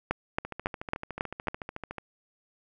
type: two click trains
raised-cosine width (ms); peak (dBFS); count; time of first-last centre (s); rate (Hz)
0.5; -21 / -11; 22 / 6; 0.45-1.983 / 0.11-1.484; 13.7 / 3.64
effects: none